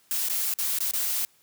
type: noise with dropouts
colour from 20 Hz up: blue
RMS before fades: -27 dBFS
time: 0.11-1.25 s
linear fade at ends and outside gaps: 0 ms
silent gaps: 0.286-0.298 / 0.538-0.587 / 0.787-0.805 / 0.911-0.936 s
effects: white hiss -62 dBFS RMS until 1.42 s + high-pass 60 Hz 12 dB/octave